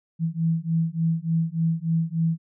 sine beating tone pair, 162.4 / 165.8 Hz, E3 / E3, -26 / +10 cents, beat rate 3.4 Hz, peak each -24 dBFS, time 0.19-2.38 s, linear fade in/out 50 ms, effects none

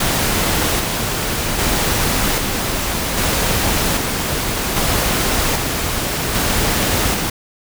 pink noise with tremolo, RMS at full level -17 dBFS, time 0-7.3 s, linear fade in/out 5 ms, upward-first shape square, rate 0.63 Hz, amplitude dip 30%, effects none

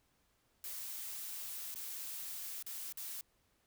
blue noise with dropouts, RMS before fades -44 dBFS, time 0.64-3.21 s, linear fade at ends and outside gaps 1 ms, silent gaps 1.743-1.758 / 2.626-2.664 / 2.925-2.972 s, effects pink hiss -75 dBFS RMS until 3.66 s

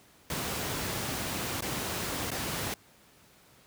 pink noise with dropouts, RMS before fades -33 dBFS, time 0.3-2.74 s, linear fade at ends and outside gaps 2 ms, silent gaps 1.608-1.622 / 2.305-2.315 s, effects pink hiss -59 dBFS RMS until 3.66 s + high-pass 80 Hz 12 dB/octave

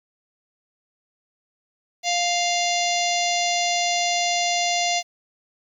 harmonic tone with a mistuned harmonic, 698.5 Hz, F5, in tune, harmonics 1 / 3 / 4 / 5 / 6 / 7 / 8 / 9 / 10, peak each -23 / -28 / -29 / -30 / -31 / -31 / -32 / -33 / -33 dBFS, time 2.03-5.03 s, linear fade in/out 50 ms, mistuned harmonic 8, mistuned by +74 cents, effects 9-bit

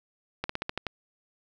slowing click train, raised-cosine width 0.3 ms, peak -14 dBFS, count 7, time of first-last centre 0.44-0.867 s, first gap 54 ms, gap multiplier 1.11, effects none

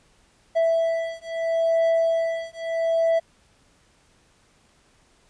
triangle beating tone pair, 659.3 / 660.06 Hz, E5 / E5, 0 / +2 cents, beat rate 0.76 Hz, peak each -21 dBFS, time 0.55-3.2 s, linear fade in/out 20 ms, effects pink hiss -60 dBFS RMS until 5.29 s + resampled to 22050 Hz

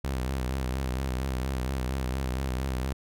sawtooth tone with vibrato, 65 Hz, C2, 11 cents flat, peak -24 dBFS, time 0.04-2.93 s, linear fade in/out 5 ms, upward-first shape sine, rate 4.3 Hz, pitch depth 73 cents each way, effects none

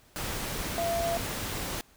sine tone in noise, 678 Hz, E5, 49 cents sharp, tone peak -27 dBFS, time 0.78-1.17 s, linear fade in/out 0 ms, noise pink, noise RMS -34 dBFS, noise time 0.16-1.81 s, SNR +4 dB, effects pink hiss -60 dBFS RMS until 1.96 s

